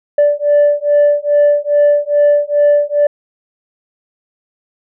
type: beating tone pair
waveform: sine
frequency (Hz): 583 / 585.4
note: D5 / D5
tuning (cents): -13 / -6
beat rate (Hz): 2.4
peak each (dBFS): -10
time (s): 0.18-3.07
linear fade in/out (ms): 5
effects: tanh soft clip ceiling -4 dBFS